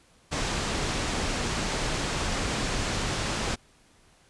pink low-pass noise, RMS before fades -29 dBFS, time 0.31-3.56 s, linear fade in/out 20 ms, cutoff 8000 Hz, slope 24 dB/octave, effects pink hiss -60 dBFS RMS until 4.29 s + resampled to 24000 Hz

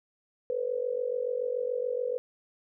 sine tone with amplitude modulation, 494.8 Hz, B4, 3 cents sharp, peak -24 dBFS, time 0.5-2.18 s, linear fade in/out 0 ms, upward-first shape sine, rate 47 Hz, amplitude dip 85%, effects none

